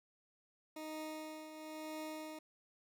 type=tone with tremolo; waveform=20% pulse; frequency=311.1 Hz; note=D#4; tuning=in tune; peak=-37 dBFS; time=0.76-2.39 s; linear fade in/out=5 ms; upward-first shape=triangle; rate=1 Hz; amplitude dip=60%; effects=none